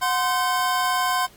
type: tone cluster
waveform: square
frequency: 730 / 1038 / 1539 Hz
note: F#5 / C6 / G6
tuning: -24 / -14 / -32 cents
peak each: -26 / -23 / -28 dBFS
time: 0.01-1.27 s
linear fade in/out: 20 ms
effects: pink hiss -52 dBFS RMS until 1.36 s + AAC 64 kbps